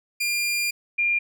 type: tone pair in turn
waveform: sawtooth / sine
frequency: 2400 / 2400 Hz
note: D7 / D7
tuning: +37 / +37 cents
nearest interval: unison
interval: 0 cents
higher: neither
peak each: -19 dBFS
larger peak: neither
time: 0.2-0.71 / 0.98-1.19 s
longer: first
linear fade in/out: 10 ms
effects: none